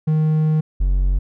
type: tone pair in turn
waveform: triangle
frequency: 155.56 / 46.25 Hz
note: D#3 / F#1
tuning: 0 / 0 cents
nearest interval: octave + major sixth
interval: 2100 cents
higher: first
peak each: -12 dBFS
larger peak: neither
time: 0.07-0.61 / 0.8-1.19 s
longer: first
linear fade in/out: 10 ms
effects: none